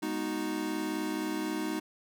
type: chord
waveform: square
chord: G# minor seventh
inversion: none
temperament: equal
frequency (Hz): 207.7 / 246.9 / 311.1 / 370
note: G#3 / B3 / D#4 / F#4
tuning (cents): 0 / 0 / 0 / 0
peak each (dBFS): -40 / -40 / -34 / -40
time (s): 0.02-1.8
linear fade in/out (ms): 10
effects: none

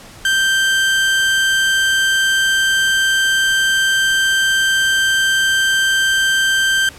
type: tone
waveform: 30% pulse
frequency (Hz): 1566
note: G6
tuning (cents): -2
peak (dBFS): -10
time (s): 0.25-6.89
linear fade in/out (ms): 2
effects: pink hiss -39 dBFS RMS until 6.98 s + low-pass 11000 Hz 12 dB/octave

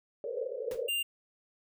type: band-pass noise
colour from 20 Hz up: white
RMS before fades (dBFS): -36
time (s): 0.24-0.89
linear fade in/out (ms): 2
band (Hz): 440 to 550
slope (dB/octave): 96
type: noise with exponential decay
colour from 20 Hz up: pink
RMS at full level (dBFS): -41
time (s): 0.71-0.84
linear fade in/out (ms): 2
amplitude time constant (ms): 27
type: tone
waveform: square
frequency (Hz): 2794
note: F7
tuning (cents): 0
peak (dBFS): -30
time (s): 0.88-1.03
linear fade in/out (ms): 10
effects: none

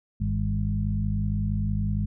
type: harmonic tone with a mistuned harmonic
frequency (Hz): 50.8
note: G#1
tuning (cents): -38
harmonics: 1 / 2 / 3 / 4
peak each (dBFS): -28 / -27 / -32 / -30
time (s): 0.2-2.06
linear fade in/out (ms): 10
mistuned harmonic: 3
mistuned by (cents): +51
effects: none

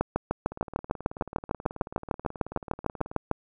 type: two click trains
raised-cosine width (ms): 1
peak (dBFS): -10 / -24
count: 23 / 49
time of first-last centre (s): 0.01-3.313 / 0.52-3.115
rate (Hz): 6.66 / 18.5
effects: none

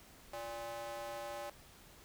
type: tone with high-pass filter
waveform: square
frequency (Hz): 116.3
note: A#2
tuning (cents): -4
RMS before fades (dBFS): -44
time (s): 0.33-1.5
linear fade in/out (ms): 5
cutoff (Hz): 660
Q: 3.3
effects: pink hiss -59 dBFS RMS until 2.04 s

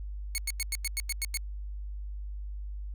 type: tone bursts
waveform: 10% pulse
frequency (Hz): 2200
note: C#7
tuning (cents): -14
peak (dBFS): -20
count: 9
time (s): 0.35-1.372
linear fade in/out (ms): 0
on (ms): 30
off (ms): 94
effects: added 50 Hz sine -35 dBFS peak until 2.94 s

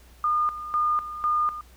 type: tone with tremolo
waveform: sine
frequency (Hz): 1216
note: D#6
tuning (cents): -40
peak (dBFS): -20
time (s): 0.24-1.61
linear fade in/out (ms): 2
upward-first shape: square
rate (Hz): 2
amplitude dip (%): 75
effects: added 60 Hz sine -50 dBFS peak until 1.76 s + pink hiss -56 dBFS RMS until 1.76 s

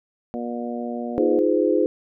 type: harmonic tone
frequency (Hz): 119.6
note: A#2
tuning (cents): +45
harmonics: 2 / 3 / 4 / 5 / 6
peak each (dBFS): -28 / -35 / -34 / -34 / -35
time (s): 0.34-1.39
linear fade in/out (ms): 0
type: chord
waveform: sine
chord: F minor seventh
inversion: third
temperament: equal with one note detuned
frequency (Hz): 311.1 / 349.2 / 415.3 / 513.1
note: Eb4 / F4 / Ab4 / C5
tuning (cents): 0 / 0 / 0 / -34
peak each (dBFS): -22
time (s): 1.18-1.86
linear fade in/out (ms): 0
effects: none

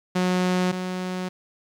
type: tone pair in turn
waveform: sawtooth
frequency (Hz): 182.2 / 183.47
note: F#3 / F#3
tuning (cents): -26 / -14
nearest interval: unison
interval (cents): 12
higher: second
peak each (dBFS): -16 / -23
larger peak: first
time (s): 0.15-0.72 / 0.72-1.29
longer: neither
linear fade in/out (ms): 10
effects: low-pass 7000 Hz 12 dB/octave + 9-bit

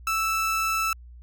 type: tone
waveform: 30% pulse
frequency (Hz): 1318.5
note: E6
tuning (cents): 0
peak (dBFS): -20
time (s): 0.07-0.93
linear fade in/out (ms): 2
effects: added 60 Hz sine -42 dBFS peak until 1.22 s + MP3 96 kbps

